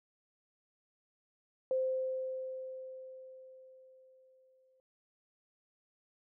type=tone with exponential decay; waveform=sine; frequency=520 Hz; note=C5; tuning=11 cents flat; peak=-28 dBFS; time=1.71-4.8 s; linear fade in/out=1 ms; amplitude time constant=670 ms; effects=none